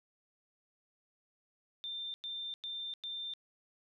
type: tone bursts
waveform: sine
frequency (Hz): 3585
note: A7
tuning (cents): +32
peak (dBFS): -38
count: 4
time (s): 1.84-3.337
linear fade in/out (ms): 0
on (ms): 300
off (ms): 99
effects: none